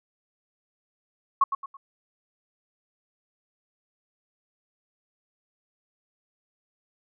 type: tone with echo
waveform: sine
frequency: 1100 Hz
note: C#6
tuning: 14 cents flat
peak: -15 dBFS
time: 1.41-1.44 s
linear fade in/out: 5 ms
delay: 110 ms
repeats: 3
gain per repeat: -9 dB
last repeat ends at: 1.77 s
effects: none